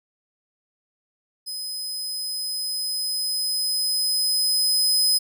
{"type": "tone with level ramp", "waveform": "sawtooth", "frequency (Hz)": 5040, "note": "D#8", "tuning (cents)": 21, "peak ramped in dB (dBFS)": [-27, -14], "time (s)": [1.46, 5.19], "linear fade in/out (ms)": 20, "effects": []}